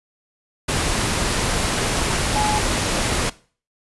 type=tone in noise; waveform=sine; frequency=846 Hz; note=G#5; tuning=32 cents sharp; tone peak=-20 dBFS; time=2.35-2.59 s; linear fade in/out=10 ms; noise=pink; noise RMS=-21 dBFS; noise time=0.68-3.3 s; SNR=-2 dB; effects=noise-tail reverb RT60 0.4 s tail -19 dB re dry + resampled to 24000 Hz